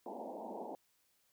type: band-pass noise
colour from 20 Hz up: white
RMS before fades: -45 dBFS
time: 0.06-0.75 s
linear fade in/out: 0 ms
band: 200 to 920 Hz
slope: 96 dB/octave
effects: white hiss -75 dBFS RMS until 1.32 s